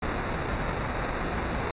pink noise with sample-and-hold, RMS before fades -30 dBFS, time 0.02-1.71 s, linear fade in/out 5 ms, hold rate 3150 Hz, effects resampled to 8000 Hz

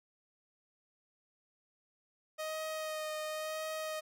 sawtooth tone with vibrato, 623 Hz, D#5, 2 cents sharp, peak -33 dBFS, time 2.38-4.01 s, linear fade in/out 20 ms, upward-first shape sine, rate 0.95 Hz, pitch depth 17 cents each way, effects none

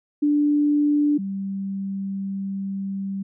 sine tone pair in turn, 293.7 / 195.33 Hz, D4 / G3, 0 / -6 cents, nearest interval perfect fifth, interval 706 cents, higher first, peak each -16 / -25 dBFS, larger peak first, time 0.22-1.18 / 1.18-3.23 s, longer second, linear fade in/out 10 ms, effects none

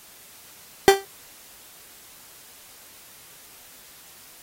30% pulse tone with exponential decay, 392 Hz, G4, in tune, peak -3 dBFS, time 0.88-1.05 s, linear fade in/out 0 ms, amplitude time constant 35 ms, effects white hiss -48 dBFS RMS until 4.42 s + AAC 48 kbps

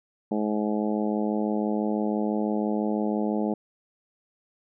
harmonic tone, 106 Hz, G#2, 36 cents sharp, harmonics 2 / 3 / 4 / 5 / 6 / 7 / 8, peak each -26 / -30 / -32 / -34 / -36 / -37 / -38 dBFS, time 0.31-3.54 s, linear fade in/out 5 ms, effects none

